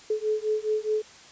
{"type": "beating tone pair", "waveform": "sine", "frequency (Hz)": [427.4, 432.2], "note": ["G#4", "A4"], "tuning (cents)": [50, -31], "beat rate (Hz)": 4.8, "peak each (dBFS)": -27, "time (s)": [0.1, 1.02], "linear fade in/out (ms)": 5, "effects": ["white hiss -49 dBFS RMS until 1.31 s", "resampled to 16000 Hz"]}